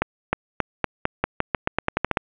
accelerating click train, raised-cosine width 0.5 ms, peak -4 dBFS, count 15, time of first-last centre 0.02-2.172 s, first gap 310 ms, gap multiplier 0.88, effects resampled to 8000 Hz + 7-bit

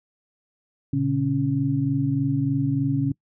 sine tone cluster, 117.8 / 141.1 / 276 Hz, A#2 / C#3 / C#4, +19 / +31 / -7 cents, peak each -28 / -23 / -23 dBFS, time 0.93-3.12 s, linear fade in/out 5 ms, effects noise-tail reverb RT60 0.1 s tail -24 dB re dry

